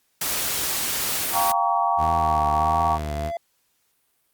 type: noise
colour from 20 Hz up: white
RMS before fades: -25 dBFS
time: 0.21-1.52 s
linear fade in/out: 5 ms
type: chord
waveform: sine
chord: G half-diminished seventh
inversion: third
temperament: equal with one note detuned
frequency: 698.5 / 784 / 932.3 / 1129.4 Hz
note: F5 / G5 / Bb5 / Db6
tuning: 0 / 0 / 0 / +32 cents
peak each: -24 dBFS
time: 1.32-2.99 s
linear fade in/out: 50 ms
type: tone with exponential growth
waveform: triangle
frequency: 680 Hz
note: F5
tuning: 46 cents flat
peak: -23 dBFS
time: 1.89-3.37 s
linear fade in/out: 2 ms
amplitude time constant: 320 ms
type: tone with vibrato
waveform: sawtooth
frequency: 77.78 Hz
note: D#2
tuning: in tune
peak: -23 dBFS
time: 1.97-3.32 s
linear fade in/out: 50 ms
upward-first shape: triangle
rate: 1.5 Hz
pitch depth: 98 cents each way
effects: white hiss -68 dBFS RMS until 4.33 s + Opus 48 kbps